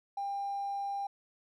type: tone with hard clipping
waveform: triangle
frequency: 798 Hz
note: G5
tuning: 31 cents sharp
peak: -33 dBFS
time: 0.17-1.07 s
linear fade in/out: 5 ms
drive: 3 dB
effects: none